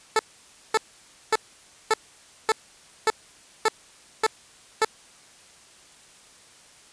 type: tone bursts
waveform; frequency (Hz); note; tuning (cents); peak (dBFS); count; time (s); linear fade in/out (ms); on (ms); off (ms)
15% pulse; 438.5; A4; -6; -11; 9; 0.16-4.848; 2; 32; 550
effects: white hiss -52 dBFS RMS until 6.92 s + resampled to 22050 Hz